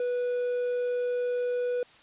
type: tone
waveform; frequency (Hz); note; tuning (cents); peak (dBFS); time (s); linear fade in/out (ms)
triangle; 491; B4; -10; -24; 0-1.83; 2
effects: white hiss -55 dBFS RMS until 2.02 s + resampled to 8000 Hz